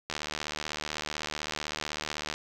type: click train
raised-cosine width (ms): 0.2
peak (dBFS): -15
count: 171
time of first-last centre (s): 0.1-2.34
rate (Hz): 75.9
effects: 8-bit